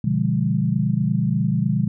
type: chord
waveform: sine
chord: B diminished seventh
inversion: none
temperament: equal with one note detuned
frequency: 123.47 / 146.83 / 174.61 / 203.5 Hz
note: B2 / D3 / F3 / Ab3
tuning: 0 / 0 / 0 / -35 cents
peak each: -23 dBFS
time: 0.04-1.88 s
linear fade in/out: 5 ms
effects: none